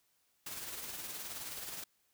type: noise with tremolo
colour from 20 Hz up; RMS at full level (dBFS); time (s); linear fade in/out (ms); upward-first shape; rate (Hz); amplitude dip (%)
white; -42; 0.46-1.84; 5; sine; 19; 40
effects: white hiss -75 dBFS RMS until 2.13 s